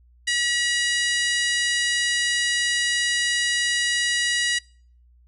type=harmonic tone with a mistuned harmonic; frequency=963 Hz; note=B5; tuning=44 cents flat; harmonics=2 / 3 / 4 / 5 / 6 / 7 / 8 / 9 / 10; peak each=-23 / -27 / -29 / -31 / -33 / -34 / -35 / -36 / -37 dBFS; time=0.27-4.59 s; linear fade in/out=10 ms; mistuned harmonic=10; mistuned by=+54 cents; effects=noise-tail reverb RT60 0.5 s tail -26 dB re dry + added 60 Hz sine -52 dBFS peak until 5.27 s